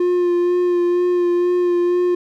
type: tone with vibrato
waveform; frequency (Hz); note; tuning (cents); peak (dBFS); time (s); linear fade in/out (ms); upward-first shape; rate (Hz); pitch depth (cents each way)
triangle; 353.4; F4; +21; -12; 0-2.15; 5; sine; 2.1; 18
effects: none